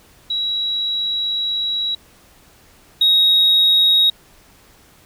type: tone pair in turn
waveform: sine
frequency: 3884 / 3778 Hz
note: B7 / A#7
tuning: -30 / +22 cents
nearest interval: unison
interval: 48 cents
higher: first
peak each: -18 / -9 dBFS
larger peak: second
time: 0.3-1.95 / 3.01-4.1 s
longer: first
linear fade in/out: 5 ms
effects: tanh soft clip ceiling -7 dBFS + pink hiss -50 dBFS RMS until 5.05 s